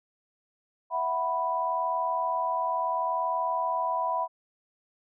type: chord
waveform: sine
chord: E suspended second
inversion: none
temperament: equal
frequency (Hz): 659.3 / 740 / 987.8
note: E5 / F#5 / B5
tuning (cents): 0 / 0 / 0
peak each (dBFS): -32 / -33 / -27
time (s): 0.9-4.28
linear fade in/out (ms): 50
effects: none